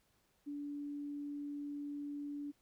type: tone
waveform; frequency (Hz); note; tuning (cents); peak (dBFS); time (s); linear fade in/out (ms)
sine; 288.9; D4; -28; -40; 0.46-2.52; 20
effects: pink hiss -75 dBFS RMS until 2.61 s